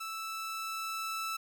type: tone with level ramp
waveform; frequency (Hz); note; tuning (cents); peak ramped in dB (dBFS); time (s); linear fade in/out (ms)
sawtooth; 1318.5; E6; 0; -34 to -30; 0-1.37; 10
effects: none